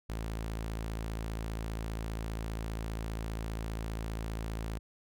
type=tone; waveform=sawtooth; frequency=55 Hz; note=A1; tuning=in tune; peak=-31 dBFS; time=0.09-4.79 s; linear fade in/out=10 ms; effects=none